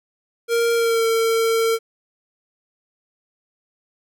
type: tone with pitch glide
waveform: square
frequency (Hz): 465.7 to 453.5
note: A#4 to A#4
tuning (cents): -2 to -48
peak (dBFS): -17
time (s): 0.48-1.79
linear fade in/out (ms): 50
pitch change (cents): -46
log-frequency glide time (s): 0.74-1.05
effects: none